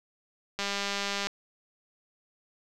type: click train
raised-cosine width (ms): 0.2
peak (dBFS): -14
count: 137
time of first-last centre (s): 0.59-1.27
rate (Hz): 200
effects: none